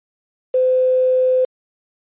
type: tone with quantisation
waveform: sine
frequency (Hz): 512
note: C5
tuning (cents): -38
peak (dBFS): -12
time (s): 0.54-1.45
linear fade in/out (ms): 5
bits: 6
effects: resampled to 8000 Hz